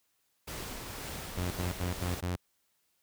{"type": "noise with tremolo", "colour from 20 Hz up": "pink", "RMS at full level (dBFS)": -40, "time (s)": [0.47, 2.21], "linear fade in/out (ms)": 10, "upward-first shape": "sine", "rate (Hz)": 2, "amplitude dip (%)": 25}
{"type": "tone bursts", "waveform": "sawtooth", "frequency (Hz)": 89.2, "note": "F2", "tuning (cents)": 37, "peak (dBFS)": -27, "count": 5, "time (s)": [1.37, 2.362], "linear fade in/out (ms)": 10, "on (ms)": 140, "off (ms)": 73}
{"effects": ["white hiss -75 dBFS RMS until 3.02 s"]}